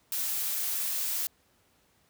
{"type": "noise", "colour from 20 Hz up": "blue", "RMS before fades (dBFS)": -31, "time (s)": [0.12, 1.27], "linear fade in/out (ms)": 2, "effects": ["pink hiss -67 dBFS RMS until 2.09 s", "high-pass 60 Hz 12 dB/octave"]}